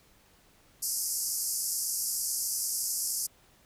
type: band-pass noise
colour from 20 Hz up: white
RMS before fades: -32 dBFS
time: 0.82-3.27 s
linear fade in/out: 10 ms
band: 4800 to 13000 Hz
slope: 96 dB/octave
effects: pink hiss -62 dBFS RMS until 3.65 s